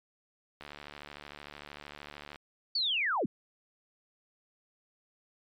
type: click train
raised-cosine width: 0.3 ms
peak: -28 dBFS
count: 129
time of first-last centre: 0.61-2.359 s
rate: 73.2 Hz
type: linear sweep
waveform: sine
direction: down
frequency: 4606 to 142.6 Hz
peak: -27 dBFS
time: 2.75-3.26 s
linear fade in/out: 5 ms
effects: MP3 96 kbps